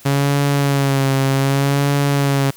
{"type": "tone with vibrato", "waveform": "sawtooth", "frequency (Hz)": 138.59, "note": "C#3", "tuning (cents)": 0, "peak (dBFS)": -10, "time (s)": [0.05, 2.51], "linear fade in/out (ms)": 10, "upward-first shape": "sine", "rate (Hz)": 0.65, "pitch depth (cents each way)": 41, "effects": ["white hiss -44 dBFS RMS until 2.56 s"]}